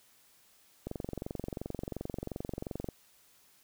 click train, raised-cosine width 2 ms, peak -23 dBFS, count 47, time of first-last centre 0.87-2.888 s, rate 22.8 Hz, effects white hiss -64 dBFS RMS until 3.63 s

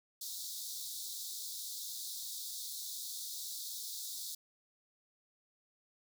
pink high-pass noise, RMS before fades -43 dBFS, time 0.21-4.35 s, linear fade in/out 5 ms, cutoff 3600 Hz, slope 96 dB/octave, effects none

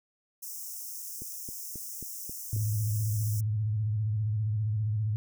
white high-pass noise, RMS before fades -40 dBFS, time 0.42-3.41 s, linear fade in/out 10 ms, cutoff 5300 Hz, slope 96 dB/octave
click train, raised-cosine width 3 ms, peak -30 dBFS, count 6, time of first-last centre 1.22-2.564 s, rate 3.72 Hz
sine tone with vibrato, 107.2 Hz, A2, 45 cents flat, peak -26 dBFS, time 2.53-5.16 s, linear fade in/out 0 ms, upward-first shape square, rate 15 Hz, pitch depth 56 cents each way
effects none

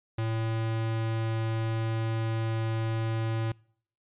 square tone, 112.4 Hz, A2, 37 cents sharp, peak -28 dBFS, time 0.18-3.52 s, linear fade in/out 5 ms, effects noise-tail reverb RT60 0.6 s tail -26 dB re dry + resampled to 8000 Hz

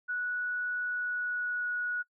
sine tone with pitch glide, 1471 to 1462.5 Hz, F#6 to F#6, -11 to -21 cents, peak -30 dBFS, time 0.08-2.03 s, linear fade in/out 20 ms, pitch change -10 cents, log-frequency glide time 0.83-1.7 s, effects noise-tail reverb RT60 0.1 s tail -22 dB re dry

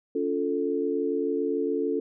sine chord, Db augmented, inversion none, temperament equal with one note detuned, 282.2 / 349.2 / 440 Hz, Db4 / F4 / A4, +31 / 0 / 0 cents, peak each -29 / -30 / -27 dBFS, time 0.15-2 s, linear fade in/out 5 ms, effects none

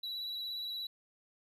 triangle tone with vibrato, 3925 Hz, B7, 11 cents flat, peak -36 dBFS, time 0.03-0.87 s, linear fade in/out 5 ms, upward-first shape triangle, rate 17 Hz, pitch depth 27 cents each way, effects none

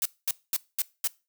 blue noise bursts, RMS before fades -26 dBFS, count 5, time 0.02-1.075 s, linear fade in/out 2 ms, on 35 ms, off 220 ms, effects noise-tail reverb RT60 0.3 s tail -22 dB re dry

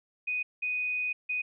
sine tone bursts at uneven times, 2489 Hz, D#7, in tune, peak -28 dBFS, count 3, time 0.27-0.43 / 0.62-1.13 / 1.29-1.42 s, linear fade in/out 10 ms, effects none

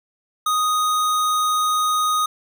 square tone, 1244.5 Hz, D#6, in tune, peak -18 dBFS, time 0.46-2.26 s, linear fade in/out 5 ms, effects none

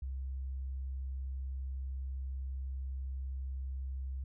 sine tone, 66.1 Hz, C2, 18 cents sharp, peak -36 dBFS, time 0.02-4.24 s, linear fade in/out 5 ms, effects none

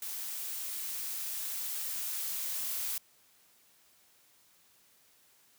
blue noise with level ramp, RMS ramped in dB -39 to -35 dBFS, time 0.02-2.98 s, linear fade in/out 2 ms, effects white hiss -65 dBFS RMS until 5.58 s + high-pass 60 Hz 12 dB/octave

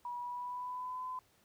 sine tone with pitch glide, 970 to 1015.9 Hz, B5 to B5, -31 to +49 cents, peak -38 dBFS, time 0.05-1.19 s, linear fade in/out 2 ms, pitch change +80 cents, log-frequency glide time 0.18-1.06 s, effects pink hiss -69 dBFS RMS until 1.44 s + high-pass 60 Hz 12 dB/octave

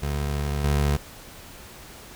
25% pulse tone with level steps, 72.1 Hz, D2, 31 cents flat, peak -21 / -16 dBFS, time 0.02-0.97 s, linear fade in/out 10 ms, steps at 0.64 s, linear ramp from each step 5 ms, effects pink hiss -44 dBFS RMS until 2.15 s

